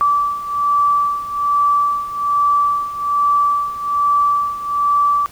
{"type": "beating tone pair", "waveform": "sine", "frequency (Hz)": [1158, 1159.2], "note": ["D6", "D6"], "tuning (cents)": [-25, -23], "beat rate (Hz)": 1.2, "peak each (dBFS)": [-19, -15], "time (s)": [0.01, 5.26], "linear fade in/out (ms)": 0, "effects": ["pink hiss -43 dBFS RMS until 5.31 s"]}